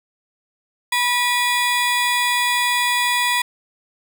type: ring-modulated tone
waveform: 25% pulse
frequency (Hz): 1462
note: F#6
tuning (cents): -21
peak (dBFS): -10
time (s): 0.92-3.42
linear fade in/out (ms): 5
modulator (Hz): 485
effects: 8-bit